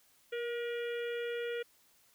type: harmonic tone with a mistuned harmonic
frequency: 477.9 Hz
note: A#4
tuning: 43 cents sharp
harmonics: 1 / 3 / 4 / 5 / 6 / 7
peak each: -35 / -45 / -47 / -49 / -51 / -52 dBFS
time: 0.32-1.63 s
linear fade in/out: 10 ms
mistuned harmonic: 1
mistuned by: -18 cents
effects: white hiss -67 dBFS RMS until 2.14 s